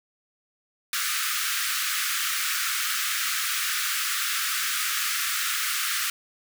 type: high-pass noise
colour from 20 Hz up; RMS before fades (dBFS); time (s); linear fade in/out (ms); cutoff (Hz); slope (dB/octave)
pink; -27; 0.93-6.1; 2; 1200; 96
effects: none